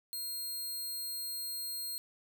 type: tone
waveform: 10% pulse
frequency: 4200 Hz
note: C8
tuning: 6 cents sharp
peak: -30 dBFS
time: 0.13-1.98 s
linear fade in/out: 0 ms
effects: none